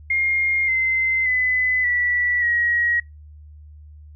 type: tone with pitch steps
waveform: sine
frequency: 2128 / 2069 / 2011 / 1954.8 / 1900.2 Hz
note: C7 / C7 / B6 / B6 / A#6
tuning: +29 / -20 / +31 / -18 / +33 cents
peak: -17 dBFS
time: 0.1-3 s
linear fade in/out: 5 ms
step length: 580 ms
effects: noise-tail reverb RT60 0.2 s tail -25 dB re dry + added 75 Hz sine -40 dBFS peak until 4.15 s